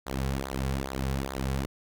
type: tone with flanger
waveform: sawtooth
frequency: 67 Hz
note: C2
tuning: 42 cents sharp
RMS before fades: -31 dBFS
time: 0.06-1.66 s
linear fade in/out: 10 ms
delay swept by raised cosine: 0.35 to 3.35 ms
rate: 2.4 Hz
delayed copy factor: -0.8
effects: none

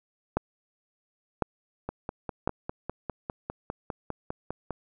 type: two click trains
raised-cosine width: 1 ms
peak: -10 / -18 dBFS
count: 3 / 15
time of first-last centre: 0.37-2.475 / 1.89-4.707 s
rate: 0.95 / 4.97 Hz
effects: none

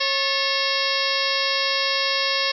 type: harmonic tone with a mistuned harmonic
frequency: 545 Hz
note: C#5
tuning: 29 cents flat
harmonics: 1 / 2 / 3 / 4 / 5 / 6 / 7 / 8 / 9 / 10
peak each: -29 / -29 / -29 / -29 / -29 / -29 / -29 / -29 / -29 / -29 dBFS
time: 0-2.52 s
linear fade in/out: 10 ms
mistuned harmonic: 3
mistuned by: +110 cents
effects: none

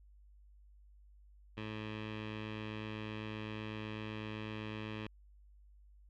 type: tone with low-pass filter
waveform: 15% pulse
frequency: 107.9 Hz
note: A2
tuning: 33 cents flat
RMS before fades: -43 dBFS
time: 1.57-5.07 s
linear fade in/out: 5 ms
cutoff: 2900 Hz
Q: 3
effects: added 50 Hz sine -58 dBFS peak until 6.09 s

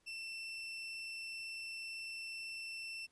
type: tone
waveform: 30% pulse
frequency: 2682 Hz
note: E7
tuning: 29 cents sharp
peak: -40 dBFS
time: 0.06-3.07 s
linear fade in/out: 20 ms
effects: pink hiss -75 dBFS RMS until 3.11 s + resampled to 24000 Hz

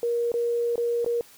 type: tone with dropouts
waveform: sine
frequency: 472.7 Hz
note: A#4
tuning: 24 cents sharp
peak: -22 dBFS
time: 0.03-1.21 s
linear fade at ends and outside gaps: 1 ms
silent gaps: 0.318-0.34 / 0.757-0.779 / 1.046-1.062 s
effects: white hiss -52 dBFS RMS until 1.37 s

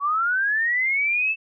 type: linear sweep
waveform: sine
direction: up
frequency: 1108.7 to 2660 Hz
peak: -19 dBFS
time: 0-1.36 s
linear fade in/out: 50 ms
effects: none

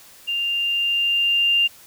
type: tone with level ramp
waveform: sine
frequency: 2794 Hz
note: F7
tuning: in tune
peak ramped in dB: -21 to -14 dBFS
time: 0.27-1.68 s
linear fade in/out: 20 ms
effects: white hiss -47 dBFS RMS until 1.86 s

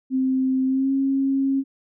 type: tone with pitch glide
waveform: sine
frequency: 261.6 to 271.1 Hz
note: C4 to C#4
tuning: 0 to -38 cents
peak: -18 dBFS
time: 0.1-1.64 s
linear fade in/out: 50 ms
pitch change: +62 cents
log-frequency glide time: 0.66-0.92 s
effects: none

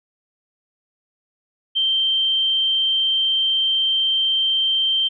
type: tone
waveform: sine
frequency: 3136 Hz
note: G7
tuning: in tune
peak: -16 dBFS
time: 1.75-5.09 s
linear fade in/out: 20 ms
effects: none

